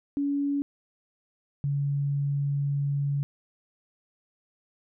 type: tone pair in turn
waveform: sine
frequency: 283.3 / 141.65 Hz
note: C#4 / C#3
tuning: +38 / +38 cents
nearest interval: octave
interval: 1200 cents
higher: first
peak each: -24 dBFS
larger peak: neither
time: 0.17-0.62 / 1.64-3.23 s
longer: second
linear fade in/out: 0 ms
effects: none